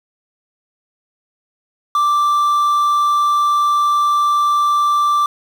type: tone with quantisation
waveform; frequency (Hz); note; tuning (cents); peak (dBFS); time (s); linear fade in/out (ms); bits
triangle; 1174.7; D6; 0; -10; 1.95-5.26; 2; 6
effects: none